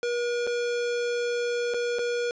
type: tone with dropouts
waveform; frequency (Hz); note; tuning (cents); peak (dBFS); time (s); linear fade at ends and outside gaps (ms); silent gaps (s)
square; 479.8; A#4; +50; -26; 0.03-2.31; 1; 0.468-0.473 / 1.738-1.743 / 1.986-1.991
effects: resampled to 16000 Hz + 10-bit